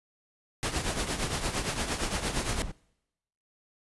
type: noise with tremolo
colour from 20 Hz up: pink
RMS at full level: -28 dBFS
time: 0.63-2.62 s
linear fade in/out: 0 ms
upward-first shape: triangle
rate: 8.7 Hz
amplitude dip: 70%
type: noise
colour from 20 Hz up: brown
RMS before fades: -34 dBFS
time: 2.51-2.72 s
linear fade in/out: 10 ms
effects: noise-tail reverb RT60 0.9 s tail -26 dB re dry + resampled to 24000 Hz